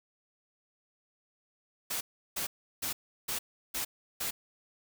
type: noise bursts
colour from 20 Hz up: white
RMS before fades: -34 dBFS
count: 6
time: 1.9-4.31 s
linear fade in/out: 10 ms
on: 110 ms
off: 350 ms
effects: none